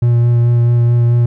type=tone with vibrato; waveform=triangle; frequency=119.2 Hz; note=A#2; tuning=39 cents sharp; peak=-6 dBFS; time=0.02-1.26 s; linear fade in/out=5 ms; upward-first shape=sine; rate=4.6 Hz; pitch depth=12 cents each way; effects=none